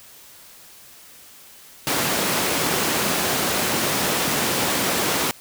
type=high-pass noise; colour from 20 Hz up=pink; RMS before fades=-22 dBFS; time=1.87-5.31 s; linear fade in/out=0 ms; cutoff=190 Hz; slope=12 dB/octave; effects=white hiss -46 dBFS RMS until 5.4 s